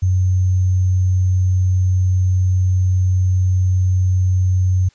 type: tone with sample-and-hold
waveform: sine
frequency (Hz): 92.5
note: F#2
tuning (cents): 0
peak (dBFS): -12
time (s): 0.02-4.89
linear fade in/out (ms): 10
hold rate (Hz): 6300
effects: white hiss -56 dBFS RMS until 4.94 s + resampled to 16000 Hz